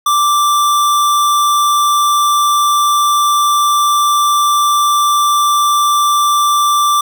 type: tone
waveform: square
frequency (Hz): 1174.7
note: D6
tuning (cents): 0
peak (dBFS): -10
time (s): 0.06-7.01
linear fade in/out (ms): 5
effects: none